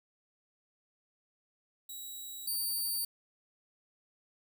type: tone pair in turn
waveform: 5% pulse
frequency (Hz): 3877 / 4611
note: B7 / D8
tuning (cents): -33 / -33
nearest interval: minor third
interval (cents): 300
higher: second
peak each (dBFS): -34 / -25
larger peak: second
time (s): 1.89-2.47 / 2.47-3.05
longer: neither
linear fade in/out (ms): 5
effects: none